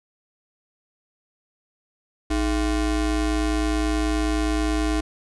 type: ring-modulated tone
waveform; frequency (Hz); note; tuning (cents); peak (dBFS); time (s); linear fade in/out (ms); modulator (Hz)
square; 182.7; F#3; -22; -18; 2.3-5.01; 10; 128
effects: resampled to 24000 Hz